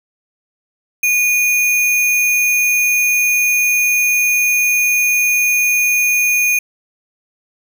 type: tone with sample-and-hold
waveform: sine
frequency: 2454 Hz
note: D#7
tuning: 25 cents flat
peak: -11 dBFS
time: 1.03-6.59 s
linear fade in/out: 5 ms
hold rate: 8820 Hz
effects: none